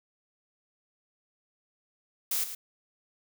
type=noise with echo; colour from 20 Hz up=blue; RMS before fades=-29 dBFS; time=2.31-2.44 s; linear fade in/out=5 ms; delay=110 ms; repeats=1; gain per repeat=-10 dB; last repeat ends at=2.55 s; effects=none